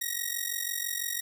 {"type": "ring-modulated tone", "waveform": "5% pulse", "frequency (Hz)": 1891, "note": "A#6", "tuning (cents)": 24, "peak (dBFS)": -17, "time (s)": [0.01, 1.21], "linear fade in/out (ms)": 5, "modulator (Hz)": 23, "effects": []}